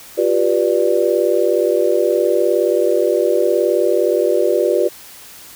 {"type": "chord", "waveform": "sine", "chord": "G dominant seventh", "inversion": "third", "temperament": "just", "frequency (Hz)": [352.8, 392, 490, 588], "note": ["F4", "G4", "B4", "D5"], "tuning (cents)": [18, 0, -14, 2], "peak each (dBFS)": -18, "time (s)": [0.17, 4.89], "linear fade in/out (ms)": 20, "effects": ["white hiss -39 dBFS RMS until 5.55 s"]}